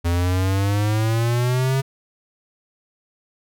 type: exponential sweep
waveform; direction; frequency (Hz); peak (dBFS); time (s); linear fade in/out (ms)
square; up; 84.6 to 136; -18; 0.04-1.82; 20
effects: none